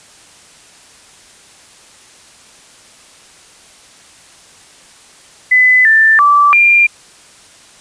sine tone with pitch steps, 2009 / 1775 / 1162 / 2393 Hz, B6 / A6 / D6 / D7, +29 / +15 / -19 / +32 cents, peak -5 dBFS, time 5.51-6.87 s, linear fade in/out 10 ms, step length 340 ms, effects white hiss -42 dBFS RMS until 7.8 s + resampled to 22050 Hz

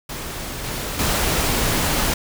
pink noise with level steps, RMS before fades -30 / -27 / -20 dBFS, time 0.09-2.14 s, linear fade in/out 5 ms, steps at 0.64 / 0.99 s, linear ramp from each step 2 ms, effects none

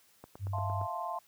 click train, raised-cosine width 1 ms, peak -32 dBFS, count 6, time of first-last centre 0.24-0.814 s, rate 8.71 Hz
sine tone, 98 Hz, G2, in tune, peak -32 dBFS, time 0.39-0.87 s, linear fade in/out 50 ms
sine chord, F major seventh, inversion third, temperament equal, 659.3 / 698.5 / 880 / 1046.5 Hz, E5 / F5 / A5 / C6, 0 / 0 / 0 / 0 cents, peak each -42 / -39 / -40 / -38 dBFS, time 0.53-1.19 s, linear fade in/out 5 ms
effects white hiss -65 dBFS RMS until 1.27 s + high-pass 60 Hz 12 dB/octave

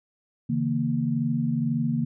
sine chord, A# diminished, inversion first, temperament equal with one note detuned, 138.59 / 160.58 / 233.1 Hz, C#3 / E3 / A#3, 0 / -45 / 0 cents, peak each -28 / -28 / -25 dBFS, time 0.49-2.05 s, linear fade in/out 10 ms, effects none

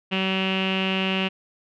sawtooth tone with low-pass filter, 190 Hz, F#3, 46 cents sharp, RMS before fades -24 dBFS, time 0.11-1.29 s, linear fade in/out 20 ms, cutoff 2800 Hz, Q 9.3, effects none

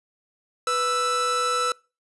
45% pulse tone pair together, 493.9 / 1321.2 Hz, B4 / E6, 0 / +4 cents, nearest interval octave + perfect fourth, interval 1704 cents, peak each -28 / -22 dBFS, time 0.67-1.72 s, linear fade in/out 2 ms, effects noise-tail reverb RT60 0.3 s tail -24 dB re dry + resampled to 24000 Hz

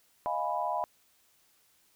sine chord, F half-diminished seventh, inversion third, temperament equal, 622.3 / 698.5 / 830.6 / 987.8 Hz, Eb5 / F5 / Ab5 / Cb6, 0 / 0 / 0 / 0 cents, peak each -36 / -34 / -35 / -33 dBFS, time 0.26-0.84 s, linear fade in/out 0 ms, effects white hiss -67 dBFS RMS until 1.95 s

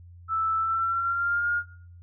sine tone with pitch glide, 1318.5 to 1421.3 Hz, E6 to F6, 0 to +30 cents, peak -23 dBFS, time 0.28-1.63 s, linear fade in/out 50 ms, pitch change +130 cents, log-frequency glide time 0.57-1.5 s, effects noise-tail reverb RT60 0.5 s tail -17 dB re dry + added 87 Hz sine -45 dBFS peak until 2.02 s

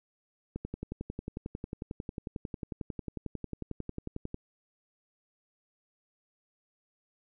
click train, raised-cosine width 3 ms, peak -23 dBFS, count 43, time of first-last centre 0.56-4.344 s, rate 11.1 Hz, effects none

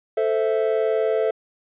triangle chord, A minor, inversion none, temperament equal with one note detuned, 440 / 520.5 / 659.3 Hz, A4 / C5 / E5, 0 / -9 / 0 cents, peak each -19 / -23 / -22 dBFS, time 0.17-1.31 s, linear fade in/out 5 ms, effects resampled to 8000 Hz

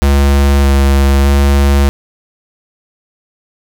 square tone with vibrato, 69.4 Hz, C#2, 3 cents sharp, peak -7 dBFS, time 0.02-1.89 s, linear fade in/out 0 ms, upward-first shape square, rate 0.81 Hz, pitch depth 13 cents each way, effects none

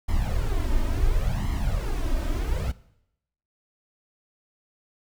brown noise with flanger, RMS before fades -24 dBFS, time 0.08-2.72 s, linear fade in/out 10 ms, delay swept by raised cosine 0.96 to 3.26 ms, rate 0.71 Hz, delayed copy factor +0.75, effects noise-tail reverb RT60 0.8 s tail -19 dB re dry

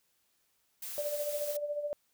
blue noise, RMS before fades -41 dBFS, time 0.82-1.57 s, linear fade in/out 5 ms
sine tone with tremolo, 587.3 Hz, D5, in tune, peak -30 dBFS, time 0.98-1.93 s, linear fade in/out 0 ms, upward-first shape sine, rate 14 Hz, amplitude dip 60%
effects white hiss -74 dBFS RMS until 2.13 s

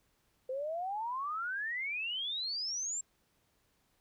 sine exponential sweep, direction up, 505 to 7590 Hz, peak -34 dBFS, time 0.49-3.01 s, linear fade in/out 5 ms, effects pink hiss -74 dBFS RMS until 4 s

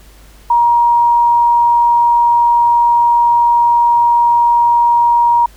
sine tone, 947 Hz, A#5, 27 cents sharp, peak -7 dBFS, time 0.5-5.46 s, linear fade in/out 5 ms, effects added 50 Hz sine -40 dBFS peak until 5.56 s + pink hiss -45 dBFS RMS until 5.56 s

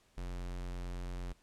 square tone, 44.48 Hz, F1, 32 cents sharp, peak -39 dBFS, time 0.17-1.33 s, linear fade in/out 10 ms, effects pink hiss -69 dBFS RMS until 1.42 s + low-pass 10000 Hz 12 dB/octave

